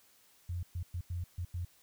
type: tone bursts at uneven times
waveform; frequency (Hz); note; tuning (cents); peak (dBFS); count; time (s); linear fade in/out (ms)
sine; 87.7; F2; +8; -34; 6; 0.49-0.63 / 0.75-0.83 / 0.94-1.01 / 1.1-1.24 / 1.38-1.45 / 1.54-1.65; 5
effects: white hiss -65 dBFS RMS until 1.82 s